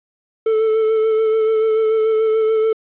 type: tone with vibrato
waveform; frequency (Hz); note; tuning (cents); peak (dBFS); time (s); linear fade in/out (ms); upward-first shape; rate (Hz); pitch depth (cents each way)
triangle; 440; A4; 0; -11; 0.46-2.73; 5; sine; 6.9; 22
effects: resampled to 8000 Hz + 8-bit